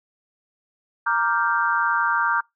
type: chord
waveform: sine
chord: G minor seventh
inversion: first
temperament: equal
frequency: 932.3 / 1174.7 / 1396.9 / 1568 Hz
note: Bb5 / D6 / F6 / G6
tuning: 0 / 0 / 0 / 0 cents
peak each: -24 dBFS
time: 1.06-2.41 s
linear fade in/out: 10 ms
effects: noise-tail reverb RT60 0.2 s tail -26 dB re dry